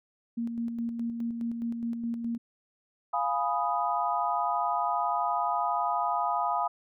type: tone with tremolo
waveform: sine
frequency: 233.1 Hz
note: A#3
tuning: in tune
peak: -28 dBFS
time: 0.37-2.38 s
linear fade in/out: 10 ms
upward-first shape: square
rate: 4.8 Hz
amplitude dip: 40%
type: chord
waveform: sine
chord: F half-diminished seventh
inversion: none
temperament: equal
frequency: 698.5 / 830.6 / 987.8 / 1244.5 Hz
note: F5 / Ab5 / Cb6 / Eb6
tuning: 0 / 0 / 0 / 0 cents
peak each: -31 dBFS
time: 3.13-6.68 s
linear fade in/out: 10 ms
effects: none